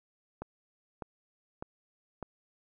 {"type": "click train", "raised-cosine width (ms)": 1, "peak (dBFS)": -24, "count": 4, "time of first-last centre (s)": [0.42, 2.227], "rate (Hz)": 1.66, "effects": []}